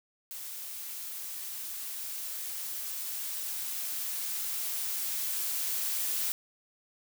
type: noise with level ramp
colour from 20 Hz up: blue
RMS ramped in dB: -41 to -31 dBFS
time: 0.31-6.32 s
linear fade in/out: 0 ms
effects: none